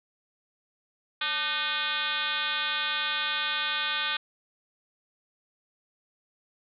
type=tone with frequency modulation; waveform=sine; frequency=2483 Hz; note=D#7; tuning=4 cents flat; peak=-26 dBFS; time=1.21-4.17 s; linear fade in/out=5 ms; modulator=321 Hz; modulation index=4.3; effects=none